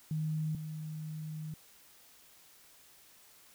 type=tone pair in turn; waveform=sine; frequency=155.7 / 155.7 Hz; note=D#3 / D#3; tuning=+2 / +2 cents; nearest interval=unison; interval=0 cents; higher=neither; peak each=-31 / -38 dBFS; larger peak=first; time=0.11-0.55 / 0.55-1.54 s; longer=second; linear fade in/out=2 ms; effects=white hiss -60 dBFS RMS until 3.54 s